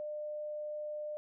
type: tone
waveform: sine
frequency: 601 Hz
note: D5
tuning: 40 cents sharp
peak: -37 dBFS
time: 0-1.17 s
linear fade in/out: 0 ms
effects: none